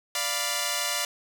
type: chord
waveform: 5% pulse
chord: B diminished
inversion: first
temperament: equal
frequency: 587.3 / 698.5 / 987.8 Hz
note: D5 / F5 / B5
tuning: 0 / 0 / 0 cents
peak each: -19 dBFS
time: 0.15-1.05 s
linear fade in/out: 2 ms
effects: none

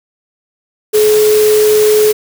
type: tone in noise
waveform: sine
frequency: 426.4 Hz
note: G#4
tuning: 46 cents sharp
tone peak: -6 dBFS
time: 0.93-2.13 s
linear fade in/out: 20 ms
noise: white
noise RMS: -19 dBFS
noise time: 0.93-2.13 s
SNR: +10 dB
effects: none

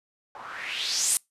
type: noise with low-pass filter sweep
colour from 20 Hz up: blue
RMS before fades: -29 dBFS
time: 0.35-1.17 s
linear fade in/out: 0 ms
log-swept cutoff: 850 to 10000 Hz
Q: 3.8
effects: noise-tail reverb RT60 0.2 s tail -26 dB re dry + resampled to 32000 Hz

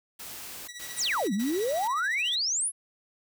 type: noise bursts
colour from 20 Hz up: white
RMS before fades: -41 dBFS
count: 3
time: 0.19-1.88 s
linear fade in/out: 10 ms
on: 490 ms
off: 110 ms
type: tone with tremolo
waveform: 15% pulse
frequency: 1939 Hz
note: B6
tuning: 32 cents flat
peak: -31 dBFS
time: 0.68-2.36 s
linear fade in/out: 10 ms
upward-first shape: triangle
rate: 14 Hz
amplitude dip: 80%
type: exponential two-way sweep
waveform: sine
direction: down then up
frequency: 11210 to 185 to 11210 Hz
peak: -25 dBFS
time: 0.96-2.72 s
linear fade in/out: 50 ms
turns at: 1.33 s
effects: none

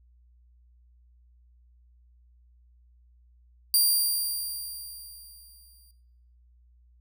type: tone with exponential decay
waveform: 5% pulse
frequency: 4744 Hz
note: D8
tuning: 17 cents sharp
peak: -11 dBFS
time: 3.74-5.91 s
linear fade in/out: 1 ms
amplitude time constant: 470 ms
effects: noise-tail reverb RT60 0.9 s tail -20 dB re dry + added 60 Hz sine -56 dBFS peak until 7 s

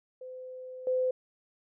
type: tone with level steps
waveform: sine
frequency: 511 Hz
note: C5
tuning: 41 cents flat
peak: -40 / -25 dBFS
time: 0.21-1.11 s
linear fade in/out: 5 ms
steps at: 0.87 s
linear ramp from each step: 2 ms
effects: none

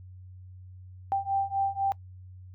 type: beating tone pair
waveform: sine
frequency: 784 / 788 Hz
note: G5 / G5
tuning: 0 / +9 cents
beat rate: 4 Hz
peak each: -29 / -28 dBFS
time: 1.12-1.92 s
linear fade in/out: 0 ms
effects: noise-tail reverb RT60 0.1 s tail -22 dB re dry + added 92 Hz sine -44 dBFS peak until 2.54 s

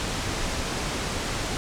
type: low-pass noise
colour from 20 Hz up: pink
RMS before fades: -29 dBFS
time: 0-1.57 s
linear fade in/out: 0 ms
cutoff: 8400 Hz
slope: 24 dB/octave
effects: none

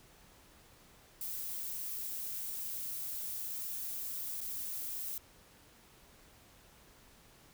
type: noise with dropouts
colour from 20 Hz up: violet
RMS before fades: -40 dBFS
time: 1.21-5.18 s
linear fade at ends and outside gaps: 2 ms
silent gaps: 4.407-4.412 s
effects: pink hiss -61 dBFS RMS until 7.53 s

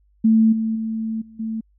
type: tone with level steps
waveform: sine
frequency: 222.1 Hz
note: A3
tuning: 16 cents sharp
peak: -11 / -19 / -22 / -41 / -23 dBFS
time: 0.24-1.61 s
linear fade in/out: 10 ms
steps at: 0.52 / 0.75 / 1.21 / 1.39 s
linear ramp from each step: 10 ms
effects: added 50 Hz sine -56 dBFS peak until 1.78 s

